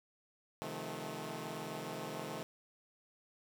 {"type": "chord", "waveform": "10% pulse", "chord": "F dominant seventh", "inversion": "second", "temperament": "equal with one note detuned", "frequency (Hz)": [130.81, 155.56, 174.61, 216.5], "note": ["C3", "Eb3", "F3", "A3"], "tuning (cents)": [0, 0, 0, -28], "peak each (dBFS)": [-40, -37, -40, -37], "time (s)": [0.62, 2.43], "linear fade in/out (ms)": 0, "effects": ["11-bit"]}